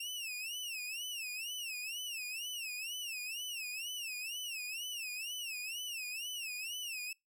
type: tone with vibrato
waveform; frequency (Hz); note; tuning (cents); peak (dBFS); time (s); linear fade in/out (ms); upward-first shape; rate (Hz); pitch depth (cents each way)
sawtooth; 2713; E7; +49; -36; 0-7.13; 5; sine; 2.1; 180
effects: noise-tail reverb RT60 0.2 s tail -25 dB re dry